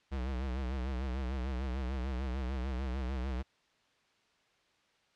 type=tone with vibrato; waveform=square; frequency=64.8 Hz; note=C2; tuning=16 cents flat; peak=-34 dBFS; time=0.11-3.43 s; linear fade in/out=20 ms; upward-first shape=sine; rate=6.7 Hz; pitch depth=100 cents each way; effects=white hiss -70 dBFS RMS until 5.15 s + low-pass 4000 Hz 12 dB/octave